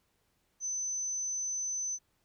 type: tone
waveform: sine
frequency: 6090 Hz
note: F#8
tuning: 49 cents sharp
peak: -32 dBFS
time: 0.6-1.99 s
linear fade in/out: 50 ms
effects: pink hiss -75 dBFS RMS until 2.24 s